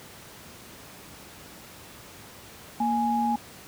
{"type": "tone pair together", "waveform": "sine", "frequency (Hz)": [233.1, 832.5], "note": ["A#3", "G#5"], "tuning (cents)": [0, 4], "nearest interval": "octave + minor seventh", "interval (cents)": 2204, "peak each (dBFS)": [-26, -24], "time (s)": [2.8, 3.36], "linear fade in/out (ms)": 5, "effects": ["pink hiss -46 dBFS RMS until 3.67 s", "high-pass 80 Hz 12 dB/octave"]}